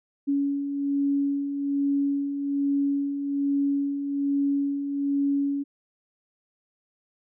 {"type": "beating tone pair", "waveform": "sine", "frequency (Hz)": [280, 281.2], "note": ["C#4", "C#4"], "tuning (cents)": [18, 25], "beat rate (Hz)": 1.2, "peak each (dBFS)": [-32, -23], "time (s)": [0.27, 5.64], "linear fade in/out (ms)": 20, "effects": []}